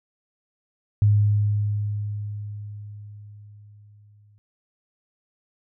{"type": "tone with exponential decay", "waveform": "sine", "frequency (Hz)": 103.83, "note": "G#2", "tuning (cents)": 0, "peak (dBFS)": -13, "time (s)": [1.02, 4.38], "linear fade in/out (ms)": 0, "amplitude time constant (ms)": 730, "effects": []}